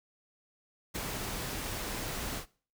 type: noise with ADSR envelope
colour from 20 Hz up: pink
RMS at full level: -33 dBFS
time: 0.94-2.46 s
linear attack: 22 ms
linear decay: 6 ms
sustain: -4 dB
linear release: 95 ms
effects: noise-tail reverb RT60 0.4 s tail -20 dB re dry